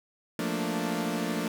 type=chord; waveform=sawtooth; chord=Bb major seventh; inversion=second; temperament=equal; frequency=174.61 / 220 / 233.1 / 293.7 Hz; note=F3 / A3 / Bb3 / D4; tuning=0 / 0 / 0 / 0 cents; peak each=-30 dBFS; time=0.39-1.48 s; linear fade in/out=2 ms; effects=none